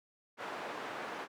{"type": "band-pass noise", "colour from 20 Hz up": "white", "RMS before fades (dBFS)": -42, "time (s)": [0.37, 1.28], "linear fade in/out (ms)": 50, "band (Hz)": [300, 1300], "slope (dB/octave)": 12, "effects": []}